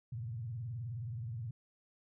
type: tone with vibrato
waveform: sine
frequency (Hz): 116.54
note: A#2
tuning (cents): 0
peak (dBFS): -38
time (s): 0.12-1.51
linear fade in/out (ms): 5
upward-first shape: triangle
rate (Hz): 19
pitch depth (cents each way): 260
effects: none